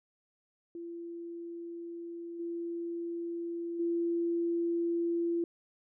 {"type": "tone with level steps", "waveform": "sine", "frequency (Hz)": 339.9, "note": "F4", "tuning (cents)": -47, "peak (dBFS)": [-39, -34, -28], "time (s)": [0.75, 5.44], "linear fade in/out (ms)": 2, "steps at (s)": [2.39, 3.79], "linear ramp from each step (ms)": 10, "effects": []}